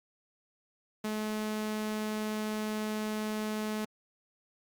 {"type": "tone", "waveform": "sawtooth", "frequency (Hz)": 214.5, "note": "A3", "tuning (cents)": -44, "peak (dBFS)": -28, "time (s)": [1.04, 3.85], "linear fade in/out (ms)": 5, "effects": ["Opus 48 kbps"]}